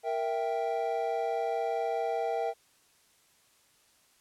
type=chord; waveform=triangle; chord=E diminished; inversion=second; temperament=equal; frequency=466.2 / 659.3 / 784 Hz; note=Bb4 / E5 / G5; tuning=0 / 0 / 0 cents; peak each=-31 dBFS; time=0.03-2.54 s; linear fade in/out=50 ms; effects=white hiss -65 dBFS RMS until 4.2 s + low-pass 11000 Hz 12 dB/octave